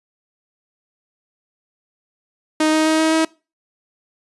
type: tone with pitch steps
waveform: sawtooth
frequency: 311.1 / 313.4 / 315.8 / 318.2 / 320.6 Hz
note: D#4 / D#4 / D#4 / D#4 / E4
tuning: 0 / +13 / +26 / +39 / -48 cents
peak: -10 dBFS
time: 2.6-3.25 s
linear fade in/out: 5 ms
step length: 130 ms
effects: noise-tail reverb RT60 0.3 s tail -23 dB re dry + resampled to 24000 Hz